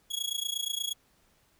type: tone with amplitude modulation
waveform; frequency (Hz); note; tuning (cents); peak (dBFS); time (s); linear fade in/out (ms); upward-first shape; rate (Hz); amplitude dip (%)
sawtooth; 3335; G#7; +7; -24; 0.1-0.94; 20; sine; 28.4; 90
effects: pink hiss -67 dBFS RMS until 1.59 s